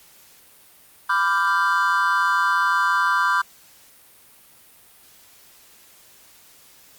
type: chord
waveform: triangle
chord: G dominant seventh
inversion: first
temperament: equal with one note detuned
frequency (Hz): 997.5 / 1174.7 / 1396.9 / 1568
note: B5 / D6 / F6 / G6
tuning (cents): +17 / 0 / 0 / 0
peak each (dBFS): -21 / -20 / -22 / -21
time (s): 1.09-3.42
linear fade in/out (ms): 10
effects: white hiss -51 dBFS RMS until 6.98 s + Opus 48 kbps